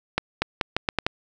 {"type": "accelerating click train", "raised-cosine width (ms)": 0.3, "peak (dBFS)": -5, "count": 7, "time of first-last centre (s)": [0.18, 1.065], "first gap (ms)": 240, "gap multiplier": 0.8, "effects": []}